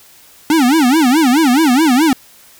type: tone with vibrato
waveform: square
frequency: 282.1 Hz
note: C#4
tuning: 30 cents sharp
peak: -9 dBFS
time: 0.5-2.13 s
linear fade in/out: 2 ms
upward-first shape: sine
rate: 4.7 Hz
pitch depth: 270 cents each way
effects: white hiss -44 dBFS RMS until 2.59 s